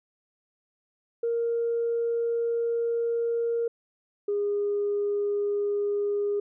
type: tone pair in turn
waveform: sine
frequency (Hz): 466.2 / 408.9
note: A#4 / G#4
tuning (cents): 0 / -27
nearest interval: major second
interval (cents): 227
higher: first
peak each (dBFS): -23 / -23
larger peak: neither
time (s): 1.23-3.68 / 4.28-6.4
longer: first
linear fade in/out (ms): 5
effects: tanh soft clip ceiling -19 dBFS